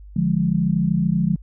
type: chord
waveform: sine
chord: D diminished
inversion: none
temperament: equal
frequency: 146.83 / 174.61 / 207.7 Hz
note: D3 / F3 / Ab3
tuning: 0 / 0 / 0 cents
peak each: -23 / -19 / -22 dBFS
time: 0.16-1.36 s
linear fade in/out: 5 ms
effects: added 50 Hz sine -38 dBFS peak until 1.42 s